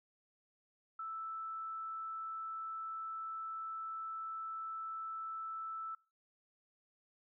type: tone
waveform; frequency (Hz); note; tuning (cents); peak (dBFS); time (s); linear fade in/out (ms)
sine; 1318.5; E6; 0; -40; 0.99-5.95; 5
effects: noise-tail reverb RT60 0.4 s tail -26 dB re dry